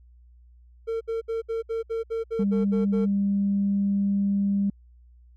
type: tone bursts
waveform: triangle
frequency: 453.6 Hz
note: A#4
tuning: 47 cents flat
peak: -23 dBFS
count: 11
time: 0.87-3.06 s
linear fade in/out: 20 ms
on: 140 ms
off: 65 ms
type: tone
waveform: sine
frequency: 199.5 Hz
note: G3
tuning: 31 cents sharp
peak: -20 dBFS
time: 2.39-4.7 s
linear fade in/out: 5 ms
effects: tanh soft clip ceiling -14 dBFS + added 60 Hz sine -50 dBFS peak until 5.36 s